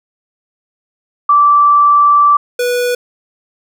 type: tone pair in turn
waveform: sine / square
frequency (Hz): 1165 / 489.8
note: D6 / B4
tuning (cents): -14 / -14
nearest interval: octave + minor third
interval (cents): 1500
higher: first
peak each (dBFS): -5 / -13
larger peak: first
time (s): 1.29-2.37 / 2.59-2.95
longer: first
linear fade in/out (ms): 5
effects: none